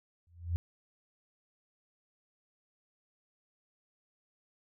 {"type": "tone with exponential growth", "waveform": "sine", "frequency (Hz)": 85.4, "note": "F2", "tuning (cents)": -38, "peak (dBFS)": -25, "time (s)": [0.27, 0.56], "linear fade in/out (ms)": 0, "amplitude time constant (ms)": 61, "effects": []}